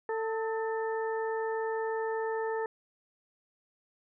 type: harmonic tone with a mistuned harmonic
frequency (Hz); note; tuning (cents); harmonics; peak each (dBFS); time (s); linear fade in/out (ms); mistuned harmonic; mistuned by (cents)
445.8; A4; +23; 1 / 2 / 3 / 4; -31 / -36 / -45 / -41; 0.09-2.66; 2; 3; -60
effects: none